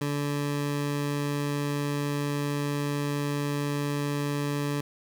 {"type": "tone", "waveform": "20% pulse", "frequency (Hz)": 144.4, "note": "D3", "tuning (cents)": -29, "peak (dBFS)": -22, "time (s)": [0.01, 4.81], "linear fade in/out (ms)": 5, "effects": []}